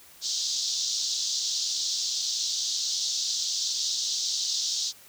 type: band-pass noise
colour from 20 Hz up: white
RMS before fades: -29 dBFS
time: 0.21-4.93 s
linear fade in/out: 50 ms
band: 3600 to 6500 Hz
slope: 48 dB/octave
effects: white hiss -52 dBFS RMS until 5.08 s